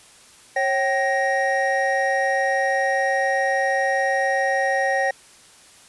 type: tone cluster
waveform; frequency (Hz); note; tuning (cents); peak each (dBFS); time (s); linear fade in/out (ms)
triangle; 545 / 772 / 1874; C#5 / G5 / A#6; -29 / -27 / +9; -21; 0.56-5.11; 5
effects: white hiss -49 dBFS RMS until 5.88 s + resampled to 24000 Hz